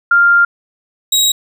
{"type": "tone pair in turn", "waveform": ["sine", "25% pulse"], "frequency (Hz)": [1396.9, 3819], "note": ["F6", "A#7"], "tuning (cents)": [0, 41], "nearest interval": "octave + perfect fourth", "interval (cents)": 1741, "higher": "second", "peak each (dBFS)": -6, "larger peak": "neither", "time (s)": [[0.11, 0.45], [1.12, 1.32]], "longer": "first", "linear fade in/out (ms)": 5, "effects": []}